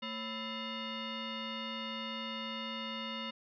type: tone with frequency modulation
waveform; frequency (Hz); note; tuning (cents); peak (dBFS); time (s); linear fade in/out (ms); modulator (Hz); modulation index
sine; 1318.5; E6; 0; -37; 0.02-3.31; 10; 772; 3.1
effects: none